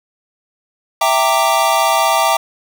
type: chord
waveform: square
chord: E half-diminished seventh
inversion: none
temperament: equal with one note detuned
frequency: 659.3 / 784 / 920 / 1174.7 Hz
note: E5 / G5 / Bb5 / D6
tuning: 0 / 0 / -23 / 0 cents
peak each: -18 dBFS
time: 1.01-2.37 s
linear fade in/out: 5 ms
effects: 7-bit